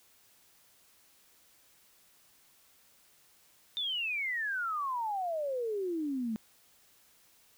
sine exponential sweep, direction down, 3614 to 212.8 Hz, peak -31 dBFS, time 3.77-6.36 s, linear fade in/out 0 ms, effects white hiss -64 dBFS RMS until 7.57 s

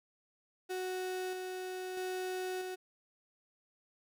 35% pulse tone with tremolo, 370 Hz, F#4, in tune, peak -34 dBFS, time 0.69-2.76 s, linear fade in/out 20 ms, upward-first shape square, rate 0.78 Hz, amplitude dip 30%, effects none

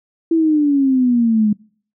sine exponential sweep, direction down, 333.4 to 207.7 Hz, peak -11 dBFS, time 0.31-1.53 s, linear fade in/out 5 ms, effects noise-tail reverb RT60 0.5 s tail -25 dB re dry

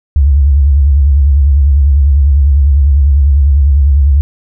sine tone with vibrato, 70.3 Hz, C#2, 25 cents sharp, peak -4 dBFS, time 0.16-4.21 s, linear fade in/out 0 ms, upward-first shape sine, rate 10 Hz, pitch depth 110 cents each way, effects none

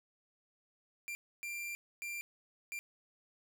45% pulse tone bursts at uneven times, 2373 Hz, D7, 17 cents sharp, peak -39 dBFS, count 4, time 1.08-1.15 / 1.43-1.75 / 2.02-2.21 / 2.72-2.79 s, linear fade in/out 0 ms, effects none

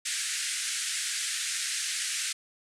white band-pass noise, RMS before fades -32 dBFS, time 0.05-2.33 s, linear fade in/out 10 ms, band 1500 to 9700 Hz, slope 48 dB/octave, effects none

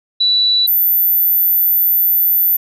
sine tone pair in turn, 3951 / 14039 Hz, B7 / A9, 0 / -5 cents, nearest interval octave + minor seventh, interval 2195 cents, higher second, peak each -10 dBFS, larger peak neither, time 0.2-0.67 / 0.67-2.57 s, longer second, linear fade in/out 10 ms, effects none

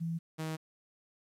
sine / sawtooth tone pair in turn, 165.7 / 158.34 Hz, E3 / D#3, +9 / +31 cents, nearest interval minor second, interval 78 cents, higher first, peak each -32 / -31 dBFS, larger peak second, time 0-0.19 / 0.38-0.57 s, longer neither, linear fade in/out 20 ms, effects resampled to 32000 Hz + 11-bit

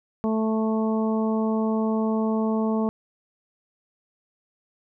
harmonic tone, 220 Hz, A3, in tune, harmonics 1 / 2 / 3 / 4 / 5, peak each -22 / -28 / -32 / -34 / -36 dBFS, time 0.24-2.89 s, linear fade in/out 0 ms, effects none

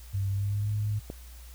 sine tone with pitch glide, 98 to 105.03 Hz, G2 to G#2, 0 to +20 cents, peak -26 dBFS, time 0.13-1 s, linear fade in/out 20 ms, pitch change +120 cents, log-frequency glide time 0.3-0.71 s
click, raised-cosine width 2 ms, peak -23 dBFS, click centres 1.101 s
effects added 60 Hz sine -44 dBFS peak until 1.54 s + white hiss -54 dBFS RMS until 1.54 s

